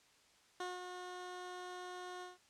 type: tone with ADSR envelope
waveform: 15% pulse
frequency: 361.6 Hz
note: F#4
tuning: 40 cents flat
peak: -33 dBFS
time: 0.6-2.38 s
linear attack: 4 ms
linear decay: 190 ms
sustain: -6 dB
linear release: 160 ms
effects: white hiss -68 dBFS RMS until 2.49 s + low-pass 7000 Hz 12 dB/octave